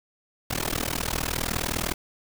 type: noise with amplitude modulation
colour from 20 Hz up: pink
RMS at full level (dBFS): -24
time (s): 0.5-1.94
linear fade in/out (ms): 10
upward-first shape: sine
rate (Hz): 39.7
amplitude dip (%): 100
effects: none